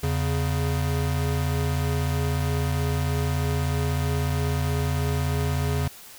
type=tone pair together; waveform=square; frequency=82.9 / 139.22 Hz; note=E2 / C#3; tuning=+10 / +8 cents; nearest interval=major sixth; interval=898 cents; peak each=-26 dBFS; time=0.03-5.88 s; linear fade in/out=5 ms; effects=white hiss -45 dBFS RMS until 6.18 s